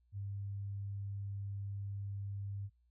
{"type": "tone", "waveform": "sine", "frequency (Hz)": 99.8, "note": "G2", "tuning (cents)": 32, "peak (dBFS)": -39, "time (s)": [0.12, 2.7], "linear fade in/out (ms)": 50, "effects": ["noise-tail reverb RT60 0.1 s tail -21 dB re dry", "added 60 Hz sine -69 dBFS peak until 2.9 s"]}